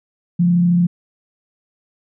sine tone with frequency modulation, 174.61 Hz, F3, in tune, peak -11 dBFS, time 0.39-0.87 s, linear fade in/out 10 ms, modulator 33.5 Hz, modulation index 0.25, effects none

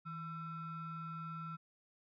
triangle ring-modulated tone, 590 Hz, D5, 8 cents sharp, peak -37 dBFS, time 0.05-1.57 s, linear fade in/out 20 ms, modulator 751 Hz, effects resampled to 11025 Hz

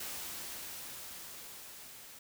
white noise with level ramp, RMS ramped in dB -41 to -52 dBFS, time 0-2.19 s, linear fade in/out 5 ms, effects none

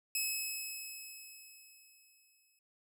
10% pulse tone with exponential decay, 2579 Hz, E7, 39 cents flat, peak -23 dBFS, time 0.15-2.59 s, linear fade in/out 2 ms, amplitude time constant 530 ms, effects none

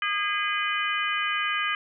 harmonic tone with a mistuned harmonic, 409 Hz, G#4, 26 cents flat, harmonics 3 / 4 / 5 / 6 / 7, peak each -29 / -30 / -31 / -32 / -32 dBFS, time 0.02-1.75 s, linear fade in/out 2 ms, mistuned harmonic 7, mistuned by +84 cents, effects none

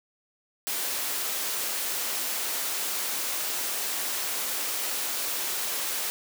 white high-pass noise, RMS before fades -30 dBFS, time 0.67-6.1 s, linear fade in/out 0 ms, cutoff 300 Hz, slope 12 dB/octave, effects none

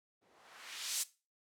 violet noise with low-pass filter sweep, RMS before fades -43 dBFS, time 0.21-1.04 s, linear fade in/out 20 ms, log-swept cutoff 310 to 8700 Hz, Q 0.92, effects noise-tail reverb RT60 0.3 s tail -18 dB re dry

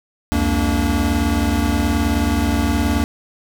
square tone cluster, 67.5 / 86.4 / 230.1 / 289 Hz, C#2 / F2 / A#3 / D4, -45 / -18 / -22 / -28 cents, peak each -22 dBFS, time 0.32-3.04 s, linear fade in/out 0 ms, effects none

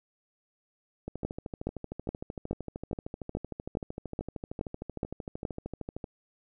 two click trains, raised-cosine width 2 ms, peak -23 / -17 dBFS, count 66 / 11, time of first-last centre 1.08-6.042 / 1.25-5.452 s, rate 13.1 / 2.38 Hz, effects none

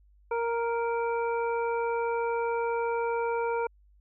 harmonic tone, 466.2 Hz, A#4, in tune, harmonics 1 / 2 / 3 / 5, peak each -28 / -31 / -38 / -42 dBFS, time 0.31-3.67 s, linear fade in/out 5 ms, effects added 50 Hz sine -57 dBFS peak until 4 s

